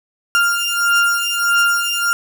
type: beating tone pair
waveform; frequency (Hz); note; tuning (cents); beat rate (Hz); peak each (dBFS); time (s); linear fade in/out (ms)
35% pulse; 1396.9 / 1398.5; F6 / F6; 0 / +2; 1.6; -15; 0.35-2.13; 0
effects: none